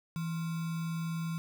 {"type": "tone with sample-and-hold", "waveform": "sine", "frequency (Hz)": 164.9, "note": "E3", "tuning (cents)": 1, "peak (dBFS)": -32, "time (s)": [0.16, 1.38], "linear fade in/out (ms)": 0, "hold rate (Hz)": 1225, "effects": []}